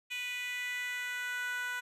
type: tone with high-pass filter sweep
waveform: 10% pulse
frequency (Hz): 493.9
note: B4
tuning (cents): 0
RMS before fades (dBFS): -37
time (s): 0.1-1.81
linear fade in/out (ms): 20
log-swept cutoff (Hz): 2500 to 1300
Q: 4
effects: resampled to 32000 Hz